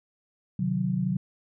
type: chord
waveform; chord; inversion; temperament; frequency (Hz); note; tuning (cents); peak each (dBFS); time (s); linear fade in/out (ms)
sine; C diminished; none; equal with one note detuned; 130.81 / 153.6 / 185; C3 / Eb3 / Gb3; 0 / -22 / 0; -30 / -31 / -26; 0.59-1.17; 5
effects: none